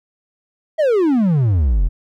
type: exponential sweep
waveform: triangle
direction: down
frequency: 659.3 to 38.47 Hz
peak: -10 dBFS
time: 0.78-1.89 s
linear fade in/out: 20 ms
effects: none